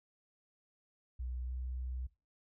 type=tone with pitch glide; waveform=sine; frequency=62 to 63.05 Hz; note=B1 to B1; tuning=+7 to +36 cents; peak=-37 dBFS; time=1.19-2.07 s; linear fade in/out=10 ms; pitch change=+29 cents; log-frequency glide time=1.46-1.51 s; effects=noise-tail reverb RT60 0.3 s tail -20 dB re dry